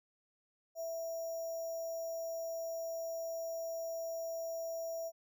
sine tone with sample-and-hold, 659.3 Hz, E5, in tune, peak -37 dBFS, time 0.75-5.12 s, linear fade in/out 50 ms, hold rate 6300 Hz, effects none

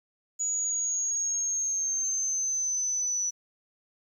sine exponential sweep, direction down, 6850 to 5920 Hz, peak -26 dBFS, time 0.39-3.31 s, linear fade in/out 20 ms, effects 10-bit

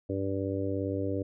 harmonic tone, 97.5 Hz, G2, 9 cents flat, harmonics 1 / 2 / 3 / 4 / 5 / 6, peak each -34 / -44 / -33 / -37 / -35 / -39 dBFS, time 0.09-1.23 s, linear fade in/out 10 ms, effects none

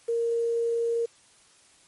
sine tone with quantisation, 465.1 Hz, A#4, 4 cents flat, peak -23 dBFS, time 0.08-1.06 s, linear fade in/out 10 ms, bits 8, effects white hiss -58 dBFS RMS until 1.87 s + MP3 48 kbps

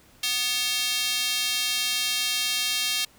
square tone with high-pass filter, 246.9 Hz, B3, in tune, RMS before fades -26 dBFS, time 0.23-3.05 s, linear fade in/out 5 ms, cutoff 3300 Hz, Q 1.7, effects pink hiss -56 dBFS RMS until 3.18 s

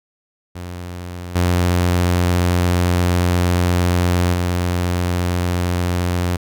sawtooth tone with level steps, 88.6 Hz, F2, 25 cents sharp, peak -24 / -10 / -13 dBFS, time 0.55-6.37 s, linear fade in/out 10 ms, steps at 1.35 / 4.33 s, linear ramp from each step 10 ms, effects none

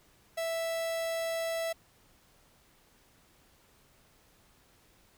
45% pulse tone, 659.3 Hz, E5, in tune, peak -31 dBFS, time 0.37-1.73 s, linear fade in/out 10 ms, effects pink hiss -64 dBFS RMS until 5.17 s

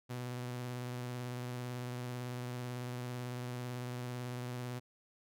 sawtooth tone with vibrato, 123.6 Hz, B2, 2 cents sharp, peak -35 dBFS, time 0.09-4.8 s, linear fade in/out 20 ms, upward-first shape sine, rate 18 Hz, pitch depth 25 cents each way, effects none

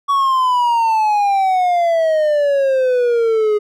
triangle exponential sweep, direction down, 1131 to 415.3 Hz, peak -10 dBFS, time 0.08-3.59 s, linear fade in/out 20 ms, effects none

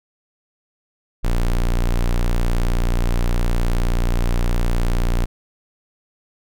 square tone, 29.56 Hz, A#0, 25 cents sharp, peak -16 dBFS, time 1.23-5.26 s, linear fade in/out 20 ms, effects none

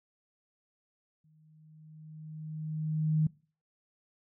sine tone with exponential growth, 155.56 Hz, D#3, in tune, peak -22 dBFS, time 1.24-3.27 s, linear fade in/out 5 ms, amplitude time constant 440 ms, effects noise-tail reverb RT60 0.4 s tail -23 dB re dry

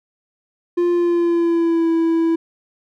triangle tone with pitch glide, 349.2 to 329.6 Hz, F4 to E4, 0 to 0 cents, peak -12 dBFS, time 0.77-2.36 s, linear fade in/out 10 ms, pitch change -100 cents, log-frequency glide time 0.92-1.9 s, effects none

